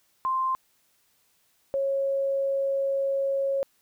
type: tone pair in turn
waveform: sine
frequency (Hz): 1046.5 / 547.7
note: C6 / C#5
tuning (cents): 0 / -21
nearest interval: major seventh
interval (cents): 1121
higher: first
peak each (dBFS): -23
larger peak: neither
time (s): 0.25-0.55 / 1.74-3.63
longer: second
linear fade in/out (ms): 0
effects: white hiss -67 dBFS RMS until 3.81 s